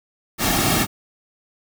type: noise with comb filter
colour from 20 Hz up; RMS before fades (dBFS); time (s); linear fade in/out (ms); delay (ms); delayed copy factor
pink; -19; 0.38-0.87; 50; 2; -0.65
effects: none